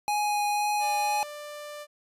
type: tone with vibrato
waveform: square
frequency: 830.6 Hz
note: G#5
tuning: in tune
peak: -25 dBFS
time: 0.08-1.23 s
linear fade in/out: 0 ms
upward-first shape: triangle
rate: 2 Hz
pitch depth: 10 cents each way
type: tone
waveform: sawtooth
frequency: 592 Hz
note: D5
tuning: 14 cents sharp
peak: -34 dBFS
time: 0.79-1.87 s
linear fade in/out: 50 ms
effects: resampled to 32000 Hz